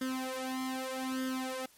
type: tone with flanger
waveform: sawtooth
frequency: 260 Hz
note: C4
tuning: 11 cents flat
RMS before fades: -36 dBFS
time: 0.01-1.66 s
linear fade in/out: 5 ms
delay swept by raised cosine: 0.6 to 2.9 ms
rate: 0.82 Hz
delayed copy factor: +0.9
effects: white hiss -61 dBFS RMS until 1.77 s + MP3 64 kbps

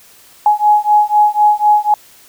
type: beating tone pair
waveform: sine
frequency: 837 / 841 Hz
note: G#5 / G#5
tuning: +13 / +22 cents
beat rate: 4 Hz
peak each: -11 dBFS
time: 0.46-1.94 s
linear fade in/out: 2 ms
effects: white hiss -44 dBFS RMS until 2.28 s

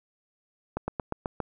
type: slowing click train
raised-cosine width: 1 ms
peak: -15 dBFS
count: 6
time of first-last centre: 0.77-1.403 s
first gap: 110 ms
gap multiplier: 1.07
effects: none

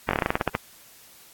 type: slowing click train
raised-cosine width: 0.5 ms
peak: -6 dBFS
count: 12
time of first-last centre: 0.09-0.551 s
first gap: 20 ms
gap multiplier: 1.14
effects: white hiss -51 dBFS RMS until 1.33 s + AAC 64 kbps

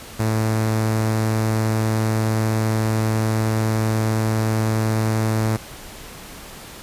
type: tone with notch filter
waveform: sawtooth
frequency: 110 Hz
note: A2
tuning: in tune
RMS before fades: -20 dBFS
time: 0.19-5.57 s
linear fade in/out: 10 ms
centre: 3100 Hz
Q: 1.5
effects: pink hiss -38 dBFS RMS until 6.82 s + resampled to 32000 Hz

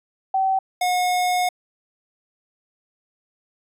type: tone pair in turn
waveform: sine / square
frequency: 767 / 724 Hz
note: G5 / F#5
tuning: -38 / -38 cents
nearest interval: minor second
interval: 100 cents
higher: first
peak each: -17 / -19 dBFS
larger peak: first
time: 0.34-0.59 / 0.81-1.49 s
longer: second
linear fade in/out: 5 ms
effects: resampled to 32000 Hz

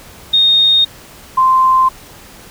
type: tone pair in turn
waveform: sine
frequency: 3699 / 1041.9 Hz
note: A#7 / C6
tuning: -14 / -8 cents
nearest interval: octave + minor seventh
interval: 2194 cents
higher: first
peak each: -7 dBFS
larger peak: neither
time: 0.33-0.85 / 1.37-1.89 s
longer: neither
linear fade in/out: 10 ms
effects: pink hiss -38 dBFS RMS until 2.5 s

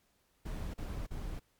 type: noise bursts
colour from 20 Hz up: brown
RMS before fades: -39 dBFS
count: 3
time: 0.45-1.396 s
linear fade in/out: 10 ms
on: 290 ms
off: 38 ms
effects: pink hiss -73 dBFS RMS until 1.59 s + MP3 96 kbps

